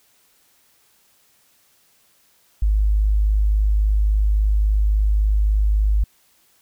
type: tone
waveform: sine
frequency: 51.8 Hz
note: G#1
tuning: 4 cents flat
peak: -14 dBFS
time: 2.62-6.04 s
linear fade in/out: 5 ms
effects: white hiss -59 dBFS RMS until 6.61 s